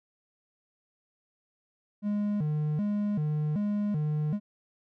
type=tone with vibrato; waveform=triangle; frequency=176.9 Hz; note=F3; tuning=23 cents sharp; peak=-24 dBFS; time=2.02-4.4 s; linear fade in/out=50 ms; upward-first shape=square; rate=1.3 Hz; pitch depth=270 cents each way; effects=none